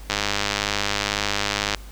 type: click train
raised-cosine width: 0.2 ms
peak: -4 dBFS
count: 169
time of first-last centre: 0.1-1.747 s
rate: 102 Hz
effects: added 50 Hz sine -37 dBFS peak until 1.91 s + pink hiss -47 dBFS RMS until 1.91 s